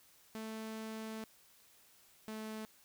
sawtooth tone pair in turn, 220.3 / 217.8 Hz, A3 / A3, +2 / -17 cents, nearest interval unison, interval 19 cents, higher first, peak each -38 / -38 dBFS, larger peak neither, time 0.35-1.24 / 2.28-2.65 s, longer first, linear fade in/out 0 ms, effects white hiss -65 dBFS RMS until 2.84 s

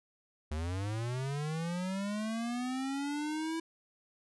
square linear sweep, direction up, 73.42 to 329.6 Hz, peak -34 dBFS, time 0.51-3.6 s, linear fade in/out 5 ms, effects resampled to 24000 Hz

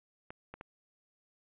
clicks, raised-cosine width 0.5 ms, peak -29 dBFS, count 3, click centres 0.305 / 0.54 / 0.611 s, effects resampled to 8000 Hz

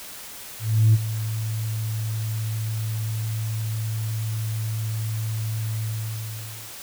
sine tone with ADSR envelope, 110 Hz, A2, in tune, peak -10 dBFS, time 0.59-6.73 s, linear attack 350 ms, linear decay 33 ms, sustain -14 dB, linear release 900 ms, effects tanh soft clip ceiling -9 dBFS + white hiss -39 dBFS RMS until 6.82 s

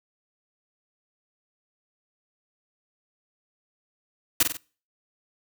white noise with echo, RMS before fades -18 dBFS, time 4.4-4.43 s, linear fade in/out 5 ms, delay 47 ms, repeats 3, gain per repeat -6 dB, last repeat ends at 4.571 s, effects noise-tail reverb RT60 0.4 s tail -24 dB re dry

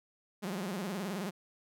sawtooth tone with vibrato, 191.6 Hz, G3, 39 cents flat, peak -31 dBFS, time 0.42-1.31 s, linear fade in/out 20 ms, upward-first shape sine, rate 19 Hz, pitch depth 180 cents each way, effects none

